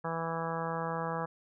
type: harmonic tone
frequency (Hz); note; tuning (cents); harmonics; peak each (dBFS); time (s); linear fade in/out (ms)
164.81; E3; 0; 1 / 2 / 3 / 4 / 5 / 6 / 7 / 8 / 9 / 10; -38 / -47 / -38 / -42 / -40 / -40 / -41 / -43 / -52 / -45; 0.04-1.26; 10
effects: none